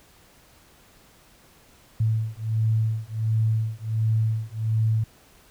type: beating tone pair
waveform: sine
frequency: 110 / 111.4 Hz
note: A2 / A2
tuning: 0 / +22 cents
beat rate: 1.4 Hz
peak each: -24 dBFS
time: 2-5.04 s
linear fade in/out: 5 ms
effects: pink hiss -55 dBFS RMS until 5.5 s